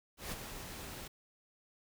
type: noise with ADSR envelope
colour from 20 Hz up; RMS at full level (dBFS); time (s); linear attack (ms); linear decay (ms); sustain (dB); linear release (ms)
pink; -39; 0.17-1.08; 150; 23; -7; 9
effects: none